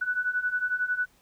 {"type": "beating tone pair", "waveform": "sine", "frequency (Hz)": [1477, 1488], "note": ["F#6", "F#6"], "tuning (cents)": [-3, 9], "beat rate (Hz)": 11, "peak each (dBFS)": [-30, -27], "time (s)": [0.01, 1.06], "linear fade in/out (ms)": 10, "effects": ["pink hiss -63 dBFS RMS until 1.21 s"]}